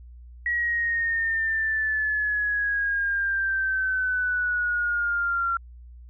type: exponential sweep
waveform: sine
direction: down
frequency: 1918 to 1368 Hz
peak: -22 dBFS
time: 0.46-5.57 s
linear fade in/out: 2 ms
effects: added 60 Hz sine -42 dBFS peak until 6.09 s